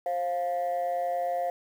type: tone pair together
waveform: sine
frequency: 531 / 700.6 Hz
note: C5 / F5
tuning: +25 / +5 cents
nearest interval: perfect fourth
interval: 480 cents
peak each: -29 / -26 dBFS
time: 0.06-1.5 s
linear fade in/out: 2 ms
effects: tanh soft clip ceiling -23 dBFS + 9-bit